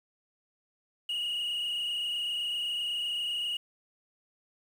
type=tone with frequency modulation; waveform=sine; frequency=2886 Hz; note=F#7; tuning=44 cents flat; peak=-27 dBFS; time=1.09-3.57 s; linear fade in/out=5 ms; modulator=27.8 Hz; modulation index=2.4; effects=tanh soft clip ceiling -29 dBFS + 9-bit